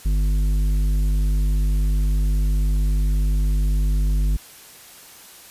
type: tone with tanh clipping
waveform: sine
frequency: 50 Hz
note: G1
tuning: 35 cents sharp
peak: -18 dBFS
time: 0.05-4.37 s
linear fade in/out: 10 ms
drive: 10 dB
effects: white hiss -44 dBFS RMS until 5.5 s + resampled to 32000 Hz